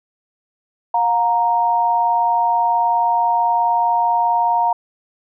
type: tone pair together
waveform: sine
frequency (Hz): 713.6 / 932.3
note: F5 / A#5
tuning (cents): +37 / 0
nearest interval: perfect fourth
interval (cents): 463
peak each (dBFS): -18 / -15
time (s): 0.94-4.73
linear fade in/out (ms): 5
effects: none